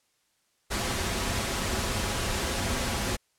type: noise with comb filter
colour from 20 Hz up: pink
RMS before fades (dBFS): -29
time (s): 0.7-3.17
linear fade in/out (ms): 20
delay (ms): 6.6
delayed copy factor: -0.5
effects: white hiss -71 dBFS RMS until 3.38 s + low-pass 10000 Hz 12 dB/octave